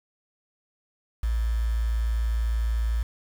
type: tone with quantisation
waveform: sine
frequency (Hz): 56.6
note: A1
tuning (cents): +50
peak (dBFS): -22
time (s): 1.23-3.03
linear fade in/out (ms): 5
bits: 7
effects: none

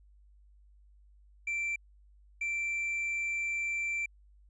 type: tone bursts at uneven times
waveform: triangle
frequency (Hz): 2346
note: D7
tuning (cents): -2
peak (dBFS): -29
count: 2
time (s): 1.47-1.76 / 2.41-4.06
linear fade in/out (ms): 5
effects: added 50 Hz sine -57 dBFS peak until 4.49 s + resampled to 22050 Hz

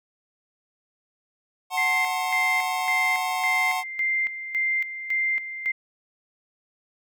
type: chord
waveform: square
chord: F# diminished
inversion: none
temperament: just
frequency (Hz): 740 / 888 / 1065.6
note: F#5 / A5 / C6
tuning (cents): 0 / +16 / +31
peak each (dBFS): -28 / -32 / -32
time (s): 1.7-3.84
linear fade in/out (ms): 50
type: tone with tremolo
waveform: sine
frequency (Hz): 2093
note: C7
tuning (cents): 0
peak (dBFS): -21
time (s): 1.77-5.72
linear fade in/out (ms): 10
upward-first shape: square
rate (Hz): 1.8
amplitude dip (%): 70
effects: none

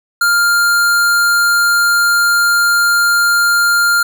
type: tone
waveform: square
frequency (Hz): 1400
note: F6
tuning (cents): +4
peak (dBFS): -10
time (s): 0.21-4.03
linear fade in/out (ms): 5
effects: none

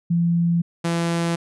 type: tone pair in turn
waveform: sine / sawtooth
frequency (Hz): 170.3 / 168.83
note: F3 / E3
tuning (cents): -43 / +42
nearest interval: unison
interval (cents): 15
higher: first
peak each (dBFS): -16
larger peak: neither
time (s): 0.1-0.62 / 0.84-1.36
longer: neither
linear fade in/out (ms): 10
effects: resampled to 24000 Hz

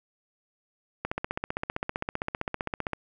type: click train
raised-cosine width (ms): 0.5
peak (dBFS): -14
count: 30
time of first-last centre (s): 1.05-2.933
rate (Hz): 15.4
effects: none

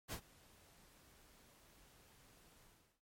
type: noise with ADSR envelope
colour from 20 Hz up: pink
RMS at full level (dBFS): -43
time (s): 0.08-3.01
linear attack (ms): 43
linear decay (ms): 78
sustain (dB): -23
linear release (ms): 380
effects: MP3 64 kbps

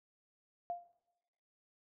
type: tone with exponential decay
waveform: sine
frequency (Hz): 698.5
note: F5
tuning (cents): 0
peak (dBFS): -33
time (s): 0.7-0.93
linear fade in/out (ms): 0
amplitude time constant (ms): 49
effects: noise-tail reverb RT60 1.0 s tail -20 dB re dry

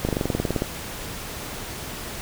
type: slowing click train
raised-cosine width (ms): 2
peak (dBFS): -9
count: 13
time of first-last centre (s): 0.05-0.621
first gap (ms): 38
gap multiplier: 1.04
effects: pink hiss -34 dBFS RMS until 2.21 s

